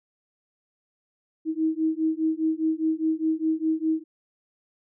sine beating tone pair, 315.7 / 320.6 Hz, D#4 / E4, +25 / -48 cents, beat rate 4.9 Hz, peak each -25 dBFS, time 1.45-4.04 s, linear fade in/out 50 ms, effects none

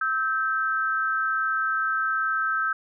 sine tone pair together, 1300 / 1561.2 Hz, E6 / G6, -24 / -8 cents, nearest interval minor third, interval 316 cents, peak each -25 dBFS, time 0.01-2.73 s, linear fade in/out 5 ms, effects none

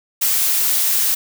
blue noise, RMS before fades -17 dBFS, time 0.21-1.15 s, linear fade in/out 10 ms, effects none

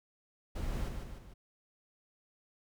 brown noise with echo, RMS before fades -36 dBFS, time 0.55-0.89 s, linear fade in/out 10 ms, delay 150 ms, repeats 3, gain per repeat -5 dB, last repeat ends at 1.34 s, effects none

